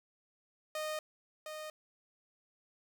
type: tone with echo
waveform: sawtooth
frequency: 617 Hz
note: D#5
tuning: 15 cents flat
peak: -32 dBFS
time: 0.75-0.99 s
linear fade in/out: 2 ms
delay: 710 ms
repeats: 1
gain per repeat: -6 dB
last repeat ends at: 1.7 s
effects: none